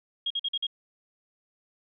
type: tone bursts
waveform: sine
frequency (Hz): 3263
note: G#7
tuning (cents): -31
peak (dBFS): -26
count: 5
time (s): 0.26-0.668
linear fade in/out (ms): 5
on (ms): 44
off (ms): 47
effects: none